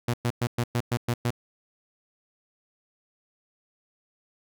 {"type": "tone bursts", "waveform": "sawtooth", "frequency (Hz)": 120, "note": "B2", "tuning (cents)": -49, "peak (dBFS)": -19, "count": 8, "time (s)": [0.08, 1.306], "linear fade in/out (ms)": 5, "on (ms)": 57, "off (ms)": 110, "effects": []}